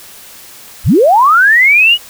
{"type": "linear sweep", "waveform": "sine", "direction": "up", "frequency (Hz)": [33.44, 2960], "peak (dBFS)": -4, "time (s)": [0.84, 1.98], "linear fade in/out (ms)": 50, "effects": ["white hiss -35 dBFS RMS until 2.09 s"]}